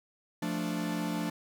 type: chord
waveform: 45% pulse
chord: D minor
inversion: first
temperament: equal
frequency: 174.61 / 220 / 293.7 Hz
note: F3 / A3 / D4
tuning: 0 / 0 / 0 cents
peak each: -35 / -36 / -35 dBFS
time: 0.42-1.3 s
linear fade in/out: 5 ms
effects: none